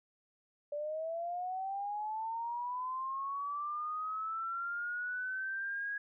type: linear sweep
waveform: sine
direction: up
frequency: 579 to 1657 Hz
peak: -35 dBFS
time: 0.72-5.98 s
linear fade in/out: 5 ms
effects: none